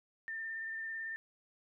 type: tone with vibrato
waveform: sine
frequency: 1800 Hz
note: A6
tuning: 39 cents sharp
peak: -38 dBFS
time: 0.28-1.16 s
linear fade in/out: 0 ms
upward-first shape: square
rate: 18 Hz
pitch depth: 13 cents each way
effects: none